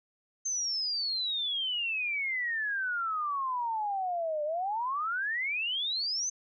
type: exponential two-way sweep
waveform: sine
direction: down then up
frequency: 6340 to 587.3 to 6340 Hz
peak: -29 dBFS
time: 0.45-6.3 s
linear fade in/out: 10 ms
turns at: 4.44 s
effects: none